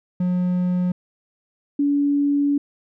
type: tone pair in turn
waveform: triangle / sine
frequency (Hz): 180 / 285.7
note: F#3 / D4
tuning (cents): -47 / -48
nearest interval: minor sixth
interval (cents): 799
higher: second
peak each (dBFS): -16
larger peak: neither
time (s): 0.2-0.92 / 1.79-2.58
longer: second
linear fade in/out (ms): 5
effects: none